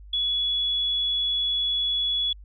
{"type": "tone", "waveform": "sine", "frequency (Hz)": 3390, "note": "G#7", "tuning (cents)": 35, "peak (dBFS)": -22, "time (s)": [0.13, 2.33], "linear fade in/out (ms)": 5, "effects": ["added 50 Hz sine -42 dBFS peak until 2.44 s"]}